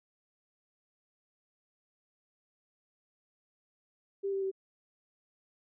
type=tone with pitch steps; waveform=sine; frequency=394.9 / 389.7 / 384.5 Hz; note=G4 / G4 / G4; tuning=+13 / -10 / -33 cents; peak=-30 dBFS; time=4.23-4.515 s; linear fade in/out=20 ms; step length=95 ms; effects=none